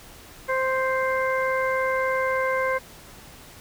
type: harmonic tone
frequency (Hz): 523.3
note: C5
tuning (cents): 0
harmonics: 1 / 2 / 3 / 4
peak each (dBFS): -24 / -27 / -29 / -30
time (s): 0.48-2.79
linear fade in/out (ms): 20
effects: pink hiss -46 dBFS RMS until 3.6 s